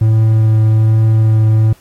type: tone with vibrato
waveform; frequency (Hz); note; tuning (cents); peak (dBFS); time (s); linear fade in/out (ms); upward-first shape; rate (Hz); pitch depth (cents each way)
triangle; 110; A2; 0; -5; 0.01-1.73; 5; triangle; 1.2; 11
effects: pink hiss -48 dBFS RMS until 1.8 s + AAC 48 kbps